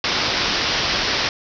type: low-pass noise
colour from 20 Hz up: white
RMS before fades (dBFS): -21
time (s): 0.04-1.29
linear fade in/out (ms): 2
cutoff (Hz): 5600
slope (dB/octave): 96
effects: none